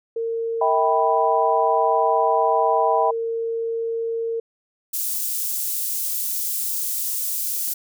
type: tone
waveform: sine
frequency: 457.6 Hz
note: A#4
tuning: 32 cents flat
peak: -22 dBFS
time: 0.16-4.4 s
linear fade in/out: 5 ms
type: chord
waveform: sine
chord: E minor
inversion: none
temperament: equal with one note detuned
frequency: 642.7 / 784 / 987.8 Hz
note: E5 / G5 / B5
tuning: -44 / 0 / 0 cents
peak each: -21 dBFS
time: 0.61-3.11 s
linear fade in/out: 5 ms
type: high-pass noise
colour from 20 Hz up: white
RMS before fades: -25 dBFS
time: 4.93-7.74 s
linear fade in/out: 10 ms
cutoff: 7900 Hz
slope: 12 dB/octave
effects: none